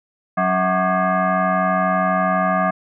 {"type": "tone with frequency modulation", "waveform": "sine", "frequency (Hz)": 277.2, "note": "C#4", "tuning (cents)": 0, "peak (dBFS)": -15, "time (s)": [0.37, 2.71], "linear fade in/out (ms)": 10, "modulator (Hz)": 462, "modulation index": 2.7, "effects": []}